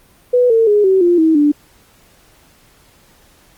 sine tone with pitch steps, 493.9 / 452.9 / 415.3 / 380.8 / 349.2 / 320.3 / 293.7 Hz, B4 / A#4 / G#4 / F#4 / F4 / E4 / D4, 0 / -50 / 0 / +50 / 0 / -50 / 0 cents, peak -8 dBFS, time 0.33-1.52 s, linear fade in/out 10 ms, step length 170 ms, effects pink hiss -50 dBFS RMS until 3.57 s + Opus 32 kbps

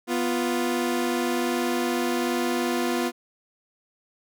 sawtooth tone pair together, 246.5 / 349.2 Hz, B3 / F4, -3 / 0 cents, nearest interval tritone, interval 603 cents, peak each -22 dBFS, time 0.07-3.12 s, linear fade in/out 50 ms, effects none

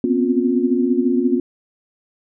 sine tone cluster, 242.9 / 254.4 / 269.1 / 354.8 Hz, B3 / C4 / C4 / F4, -29 / -48 / +49 / +27 cents, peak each -20 dBFS, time 0.04-1.4 s, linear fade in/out 2 ms, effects none

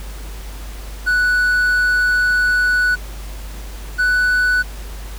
triangle tone pair in turn, 1480 / 1487.4 Hz, F#6 / F#6, 0 / +9 cents, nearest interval unison, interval 9 cents, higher second, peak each -11 dBFS, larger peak neither, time 1.06-2.96 / 3.98-4.63 s, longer first, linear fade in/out 20 ms, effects added 50 Hz sine -28 dBFS peak until 5.18 s + pink hiss -38 dBFS RMS until 5.18 s

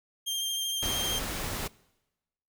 sawtooth tone with vibrato, 3186 Hz, G7, 27 cents sharp, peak -26 dBFS, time 0.26-1.2 s, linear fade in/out 20 ms, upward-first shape triangle, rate 13 Hz, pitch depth 21 cents each way
pink noise, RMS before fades -34 dBFS, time 0.82-1.68 s, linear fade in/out 10 ms
effects noise-tail reverb RT60 1.0 s tail -23 dB re dry

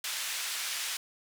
pink band-pass noise, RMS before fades -35 dBFS, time 0.04-0.97 s, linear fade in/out 2 ms, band 2000 to 12000 Hz, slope 12 dB/octave, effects none

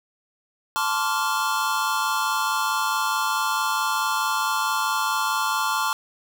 square chord, D minor seventh, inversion second, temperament equal with one note detuned, 880 / 1046.5 / 1151.1 / 1396.9 Hz, A5 / C6 / D6 / F6, 0 / 0 / -35 / 0 cents, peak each -28 dBFS, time 0.76-5.93 s, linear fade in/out 0 ms, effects none

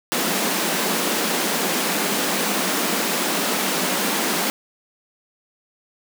pink high-pass noise, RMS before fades -22 dBFS, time 0.12-4.5 s, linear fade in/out 0 ms, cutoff 170 Hz, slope 96 dB/octave, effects none

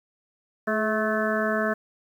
harmonic tone with a mistuned harmonic, 217.1 Hz, A3, 23 cents flat, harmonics 1 / 2 / 3 / 5 / 6 / 7 / 8, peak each -28 / -30 / -27 / -33 / -33 / -31 / -31 dBFS, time 0.67-1.74 s, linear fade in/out 10 ms, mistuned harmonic 2, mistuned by -33 cents, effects 9-bit

